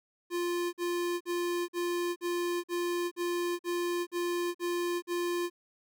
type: tone bursts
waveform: square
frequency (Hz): 349.2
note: F4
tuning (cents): 0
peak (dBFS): -30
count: 11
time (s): 0.3-5.5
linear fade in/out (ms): 50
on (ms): 430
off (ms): 47
effects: none